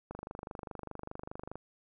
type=click train; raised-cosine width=1 ms; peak=-27 dBFS; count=37; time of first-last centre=0.11-1.556 s; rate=24.9 Hz; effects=none